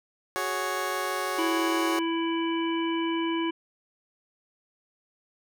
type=chord; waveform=15% pulse; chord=F# suspended second; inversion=none; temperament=just; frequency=370 / 416.2 / 555 Hz; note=F#4 / G#4 / C#5; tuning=0 / +4 / +2 cents; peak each=-26 / -28 / -26 dBFS; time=0.36-1.99 s; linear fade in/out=0 ms
type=harmonic tone; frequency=331 Hz; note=E4; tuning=7 cents sharp; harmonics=1 / 3 / 5 / 7 / 9; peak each=-26 / -33 / -41 / -38 / -37 dBFS; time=1.38-3.51 s; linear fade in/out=10 ms
effects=none